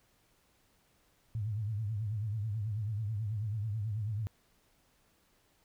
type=tone with vibrato; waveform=sine; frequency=106.8 Hz; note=G#2; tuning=49 cents sharp; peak=-32 dBFS; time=1.35-4.27 s; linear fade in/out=0 ms; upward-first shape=triangle; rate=9.2 Hz; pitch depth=150 cents each way; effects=pink hiss -70 dBFS RMS until 5.64 s